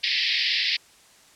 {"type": "band-pass noise", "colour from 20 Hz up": "white", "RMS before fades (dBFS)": -24, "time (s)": [0.03, 0.77], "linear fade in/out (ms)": 10, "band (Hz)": [1800, 5100], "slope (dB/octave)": 96, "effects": ["white hiss -54 dBFS RMS until 1.35 s", "low-pass 9000 Hz 12 dB/octave"]}